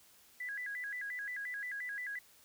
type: tone with vibrato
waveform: sine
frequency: 1810 Hz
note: A6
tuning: 48 cents sharp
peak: -38 dBFS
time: 0.4-2.19 s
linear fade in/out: 5 ms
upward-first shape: square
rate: 5.7 Hz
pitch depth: 160 cents each way
effects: white hiss -63 dBFS RMS until 2.44 s